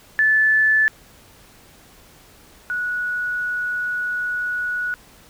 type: tone pair in turn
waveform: sine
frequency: 1743 / 1465.7 Hz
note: A6 / F#6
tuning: -17 / -17 cents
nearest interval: minor third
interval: 300 cents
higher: first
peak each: -13 / -21 dBFS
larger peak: first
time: 0.19-0.88 / 2.7-4.94 s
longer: second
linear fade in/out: 0 ms
effects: pink hiss -49 dBFS RMS until 5.29 s